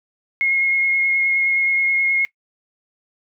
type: tone with vibrato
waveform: sine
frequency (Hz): 2157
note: C#7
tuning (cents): -48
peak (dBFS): -15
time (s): 0.41-2.25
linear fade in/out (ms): 0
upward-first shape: triangle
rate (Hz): 9.5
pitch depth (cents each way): 14
effects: noise-tail reverb RT60 0.1 s tail -20 dB re dry